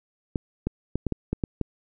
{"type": "clicks", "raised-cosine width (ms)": 3, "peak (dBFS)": -12, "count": 8, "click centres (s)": [0.358, 0.67, 0.956, 1.067, 1.123, 1.33, 1.438, 1.613], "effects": []}